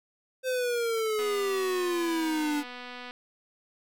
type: exponential sweep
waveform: square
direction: down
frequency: 520 to 288.4 Hz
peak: -27 dBFS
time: 0.43-2.64 s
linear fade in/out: 50 ms
type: click train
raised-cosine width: 0.3 ms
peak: -26 dBFS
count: 475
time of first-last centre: 1.19-3.109 s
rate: 247 Hz
effects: none